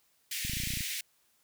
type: high-pass noise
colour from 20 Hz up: pink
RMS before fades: -36 dBFS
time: 0.31-1.01 s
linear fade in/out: 5 ms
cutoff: 1900 Hz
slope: 48 dB/octave
type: clicks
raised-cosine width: 5 ms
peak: -26 dBFS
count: 11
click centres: 0.45 / 0.497 / 0.535 / 0.57 / 0.601 / 0.636 / 0.673 / 0.705 / 0.737 / 0.772 / 0.807 s
effects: white hiss -70 dBFS RMS until 1.43 s